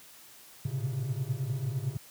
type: tone cluster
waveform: triangle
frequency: 108.2 / 114.1 / 118.8 / 129.4 / 138.4 Hz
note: A2 / A#2 / A#2 / C3 / C#3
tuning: -29 / -37 / +33 / -19 / -2 cents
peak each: -38 / -37 / -38 / -32 / -32 dBFS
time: 0.65-1.97 s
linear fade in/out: 5 ms
effects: white hiss -53 dBFS RMS until 2.1 s + high-pass 60 Hz 12 dB/octave